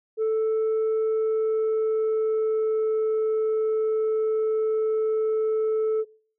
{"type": "tone with pitch glide", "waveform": "sine", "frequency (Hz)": [440, 437.2], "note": ["A4", "A4"], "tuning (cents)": [0, -11], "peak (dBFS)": -18, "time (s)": [0.17, 6.05], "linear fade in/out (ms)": 50, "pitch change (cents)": -11, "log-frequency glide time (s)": [1.03, 2.95], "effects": ["noise-tail reverb RT60 0.5 s tail -24 dB re dry", "tanh soft clip ceiling -20 dBFS"]}